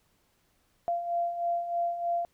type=beating tone pair; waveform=sine; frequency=687 / 690.2 Hz; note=F5 / F5; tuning=-29 / -21 cents; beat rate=3.2 Hz; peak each=-35 / -28 dBFS; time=0.88-2.25 s; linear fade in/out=0 ms; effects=pink hiss -70 dBFS RMS until 2.33 s